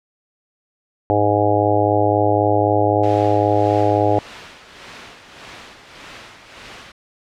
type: harmonic tone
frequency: 103.83 Hz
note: G#2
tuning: in tune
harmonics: 1 / 3 / 4 / 5 / 6 / 7 / 8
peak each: -21 / -21 / -21 / -21 / -21 / -21 / -21 dBFS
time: 1.1-4.19 s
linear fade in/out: 0 ms
type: noise with tremolo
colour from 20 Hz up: white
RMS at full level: -30 dBFS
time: 3.03-6.92 s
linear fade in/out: 5 ms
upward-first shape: sine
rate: 1.7 Hz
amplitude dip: 55%
effects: low-pass 3000 Hz 12 dB/octave